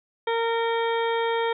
harmonic tone, 460 Hz, A#4, 23 cents flat, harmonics 1 / 2 / 3 / 4 / 5 / 7 / 8, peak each -24 / -27 / -35 / -34 / -37 / -37 / -41 dBFS, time 0.27-1.53 s, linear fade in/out 5 ms, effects none

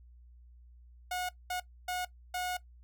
sawtooth tone bursts at uneven times, 726 Hz, F#5, 33 cents flat, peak -29 dBFS, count 4, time 1.11-1.29 / 1.5-1.6 / 1.88-2.05 / 2.34-2.57 s, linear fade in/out 5 ms, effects noise-tail reverb RT60 0.1 s tail -17 dB re dry + added 60 Hz sine -53 dBFS peak until 2.83 s

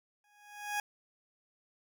20% pulse tone with exponential growth, 828 Hz, G#5, 5 cents flat, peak -25 dBFS, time 0.24-0.8 s, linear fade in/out 2 ms, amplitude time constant 120 ms, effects none

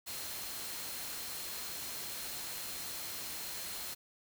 sine tone in noise, 4186 Hz, C8, in tune, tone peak -50 dBFS, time 0.06-3.95 s, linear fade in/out 20 ms, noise white, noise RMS -42 dBFS, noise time 0.06-3.95 s, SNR -11 dB, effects none

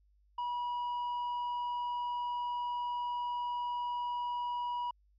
sine tone with tanh clipping, 970 Hz, B5, 31 cents flat, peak -34 dBFS, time 0.38-4.91 s, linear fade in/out 5 ms, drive 4 dB, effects added 50 Hz sine -65 dBFS peak until 5.18 s

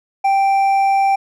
triangle tone with hard clipping, 784 Hz, G5, in tune, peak -13 dBFS, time 0.24-1.16 s, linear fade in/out 10 ms, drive 8 dB, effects none

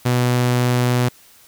sawtooth tone, 123.47 Hz, B2, in tune, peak -11 dBFS, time 0.05-1.09 s, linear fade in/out 10 ms, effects white hiss -49 dBFS RMS until 1.47 s

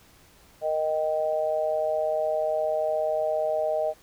sine tone with amplitude modulation, 622.3 Hz, D#5, in tune, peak -19 dBFS, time 0.61-3.94 s, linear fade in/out 50 ms, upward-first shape sine, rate 157 Hz, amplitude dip 85%, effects pink hiss -56 dBFS RMS until 4.02 s

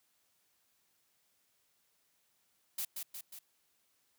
blue noise with echo, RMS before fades -37 dBFS, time 2.78-2.85 s, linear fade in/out 5 ms, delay 180 ms, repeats 3, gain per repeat -4 dB, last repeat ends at 3.39 s, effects white hiss -75 dBFS RMS until 4.18 s + high-pass 60 Hz 12 dB/octave

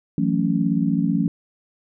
sine chord, F# minor seventh, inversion third, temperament just, 166.5 / 185 / 222 / 277.5 Hz, E3 / F#3 / A3 / C#4, +18 / 0 / +16 / +2 cents, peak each -23 dBFS, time 0.18-1.28 s, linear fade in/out 2 ms, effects none

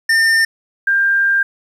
square / sine tone pair in turn, 1807 / 1594.2 Hz, A6 / G6, +46 / +29 cents, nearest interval major second, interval 217 cents, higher first, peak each -11 dBFS, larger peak neither, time 0.09-0.45 / 0.87-1.43 s, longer second, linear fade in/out 5 ms, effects low-pass 9000 Hz 12 dB/octave + 8-bit

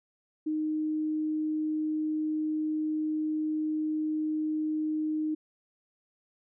sine tone, 309.2 Hz, D#4, 11 cents flat, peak -27 dBFS, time 0.46-5.35 s, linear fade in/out 10 ms, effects none

